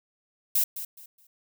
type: noise with echo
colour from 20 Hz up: violet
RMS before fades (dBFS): -23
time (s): 0.55-0.64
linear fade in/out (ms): 5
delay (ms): 210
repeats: 3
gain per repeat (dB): -12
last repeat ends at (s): 1.27
effects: none